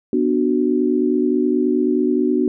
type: chord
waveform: sine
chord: B minor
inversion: none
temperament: just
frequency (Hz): 246.9 / 296.3 / 370.4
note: B3 / D4 / F#4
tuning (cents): 0 / +15 / +2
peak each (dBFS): -19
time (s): 0.13-2.48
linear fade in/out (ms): 2
effects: none